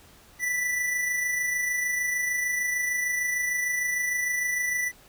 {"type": "tone with amplitude modulation", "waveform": "square", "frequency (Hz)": 1975.5, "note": "B6", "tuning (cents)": 0, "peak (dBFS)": -24, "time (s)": [0.39, 4.92], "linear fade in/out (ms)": 50, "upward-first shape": "sine", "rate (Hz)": 26.6, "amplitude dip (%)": 35, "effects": ["pink hiss -54 dBFS RMS until 5.08 s"]}